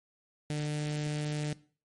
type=tone with notch filter; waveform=sawtooth; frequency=149.6 Hz; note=D3; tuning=32 cents sharp; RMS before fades=-33 dBFS; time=0.5-1.53 s; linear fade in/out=0 ms; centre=1100 Hz; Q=0.99; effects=noise-tail reverb RT60 0.4 s tail -18 dB re dry + MP3 48 kbps